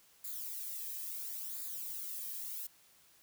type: noise with flanger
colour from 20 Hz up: violet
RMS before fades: -42 dBFS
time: 0.24-2.67 s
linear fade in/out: 5 ms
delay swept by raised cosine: 0.34 to 1.44 ms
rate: 0.73 Hz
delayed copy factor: -0.7
effects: white hiss -65 dBFS RMS until 3.22 s